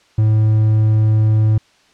triangle tone, 108.5 Hz, A2, 24 cents flat, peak -8 dBFS, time 0.18-1.58 s, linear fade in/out 5 ms, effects white hiss -53 dBFS RMS until 1.93 s + low-pass 5000 Hz 12 dB/octave

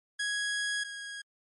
sawtooth tone pair in turn, 1661.2 / 1645.9 Hz, G#6 / G#6, 0 / -16 cents, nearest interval unison, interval 16 cents, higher first, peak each -26 / -35 dBFS, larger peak first, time 0.19-0.84 / 0.84-1.22 s, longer first, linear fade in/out 10 ms, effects MP3 48 kbps

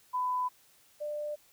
sine tone pair in turn, 1001 / 595.2 Hz, B5 / D5, +23 / +23 cents, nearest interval major sixth, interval 900 cents, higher first, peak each -28 / -33 dBFS, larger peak first, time 0.13-0.49 / 1-1.36 s, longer neither, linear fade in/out 20 ms, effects white hiss -63 dBFS RMS until 1.52 s

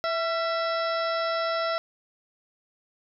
harmonic tone with a mistuned harmonic, 659.3 Hz, E5, in tune, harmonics 1 / 2 / 3 / 4 / 5 / 6 / 7 / 8, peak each -27 / -29 / -36 / -44 / -43 / -39 / -45 / -38 dBFS, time 0.04-1.78 s, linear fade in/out 0 ms, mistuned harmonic 2, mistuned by +50 cents, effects none

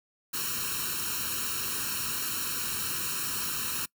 white noise with comb filter, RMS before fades -32 dBFS, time 0.33-3.86 s, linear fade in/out 10 ms, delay 0.72 ms, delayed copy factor +0.9, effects noise-tail reverb RT60 0.1 s tail -24 dB re dry + high-pass 60 Hz 12 dB/octave

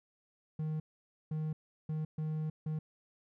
triangle tone bursts at uneven times, 155.56 Hz, D#3, in tune, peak -31 dBFS, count 5, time 0.59-0.8 / 1.31-1.53 / 1.89-2.05 / 2.18-2.5 / 2.66-2.79 s, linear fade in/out 5 ms, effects none

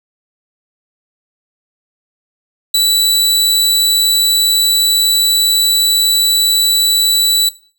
sawtooth tone, 3951 Hz, B7, in tune, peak -6 dBFS, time 2.74-7.49 s, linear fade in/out 5 ms, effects noise-tail reverb RT60 0.4 s tail -17 dB re dry

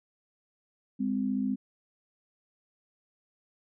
sine tone pair together, 203.4 / 258.5 Hz, G#3 / C4, -36 / -21 cents, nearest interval major third, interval 415 cents, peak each -30 / -29 dBFS, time 0.99-1.56 s, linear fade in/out 20 ms, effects none

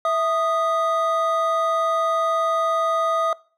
triangle tone pair together, 657 / 1240.3 Hz, E5 / D#6, -6 / -6 cents, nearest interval major seventh, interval 1100 cents, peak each -19 dBFS, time 0.05-3.33 s, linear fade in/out 2 ms, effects noise-tail reverb RT60 0.4 s tail -22 dB re dry

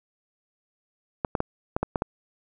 clicks, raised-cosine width 1 ms, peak -10 dBFS, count 7, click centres 1.248 / 1.352 / 1.404 / 1.765 / 1.83 / 1.958 / 2.021 s, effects none

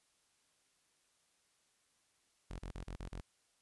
sawtooth tone bursts, 44.86 Hz, F1, 47 cents sharp, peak -39 dBFS, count 6, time 2.5-3.21 s, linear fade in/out 10 ms, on 90 ms, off 34 ms, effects white hiss -75 dBFS RMS until 3.61 s + resampled to 24000 Hz

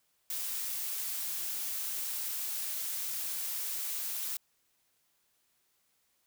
blue noise, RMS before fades -36 dBFS, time 0.3-4.37 s, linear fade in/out 2 ms, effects white hiss -74 dBFS RMS until 6.26 s

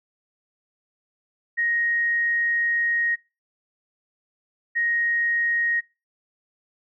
sine tone pair in turn, 1874 / 1874 Hz, A#6 / A#6, +9 / +9 cents, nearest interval unison, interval 0 cents, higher neither, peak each -20 dBFS, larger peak neither, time 1.57-3.16 / 4.75-5.81 s, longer first, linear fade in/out 20 ms, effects noise-tail reverb RT60 0.3 s tail -25 dB re dry

